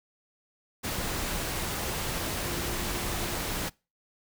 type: tone in noise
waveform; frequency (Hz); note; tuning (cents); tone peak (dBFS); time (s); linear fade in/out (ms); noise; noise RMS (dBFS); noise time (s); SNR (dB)
sine; 348.4; F4; -4; -40; 2.44-3.36; 20; pink; -32; 0.83-3.7; -11
effects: noise-tail reverb RT60 0.3 s tail -25 dB re dry